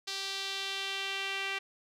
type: tone with band-pass filter sweep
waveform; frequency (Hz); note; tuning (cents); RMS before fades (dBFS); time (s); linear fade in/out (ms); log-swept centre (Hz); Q
sawtooth; 390.6; G4; -6; -36; 0.07-1.59; 10; 4400 to 2500; 2.2
effects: none